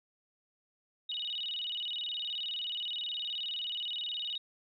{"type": "tone with vibrato", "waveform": "sine", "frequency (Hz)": 3322, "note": "G#7", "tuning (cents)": 0, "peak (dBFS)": -34, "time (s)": [1.09, 4.38], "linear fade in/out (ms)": 5, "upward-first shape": "square", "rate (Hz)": 19, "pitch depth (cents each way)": 210, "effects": []}